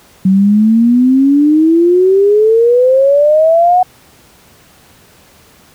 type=exponential sweep; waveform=sine; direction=up; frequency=186.5 to 740 Hz; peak=-5 dBFS; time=0.25-3.83 s; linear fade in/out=5 ms; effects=pink hiss -44 dBFS RMS until 5.74 s + high-pass 60 Hz 12 dB/octave